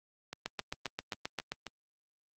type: two click trains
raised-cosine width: 0.2 ms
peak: -17 / -22 dBFS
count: 9 / 6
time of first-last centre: 0.46-1.52 / 0.33-1.667 s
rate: 7.55 / 3.74 Hz
effects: high-pass 100 Hz 12 dB/octave + Opus 48 kbps